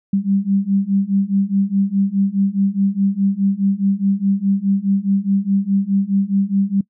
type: beating tone pair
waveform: sine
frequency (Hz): 194.3 / 199.1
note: G3 / G3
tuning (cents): -15 / +27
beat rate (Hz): 4.8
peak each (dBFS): -18 / -17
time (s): 0.13-6.81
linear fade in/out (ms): 5
effects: noise-tail reverb RT60 0.1 s tail -22 dB re dry